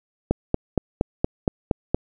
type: click train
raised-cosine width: 2 ms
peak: -5 dBFS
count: 8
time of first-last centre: 0.31-1.946 s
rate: 4.28 Hz
effects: none